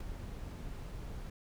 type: noise with ADSR envelope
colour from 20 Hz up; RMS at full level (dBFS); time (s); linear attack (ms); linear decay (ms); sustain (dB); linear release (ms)
brown; -36; 0-1.3; 6; 5; -7; 4
effects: none